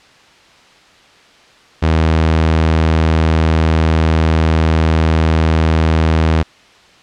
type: tone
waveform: sawtooth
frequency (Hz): 80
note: D#2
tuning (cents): +49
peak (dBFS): -6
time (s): 1.82-6.43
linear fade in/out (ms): 10
effects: white hiss -45 dBFS RMS until 7.02 s + low-pass 4000 Hz 12 dB/octave